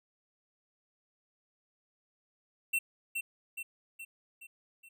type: tone with echo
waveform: square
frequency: 2707 Hz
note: E7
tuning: 45 cents sharp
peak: -28 dBFS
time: 2.73-2.79 s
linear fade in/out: 10 ms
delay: 420 ms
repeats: 5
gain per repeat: -5 dB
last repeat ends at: 4.89 s
effects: none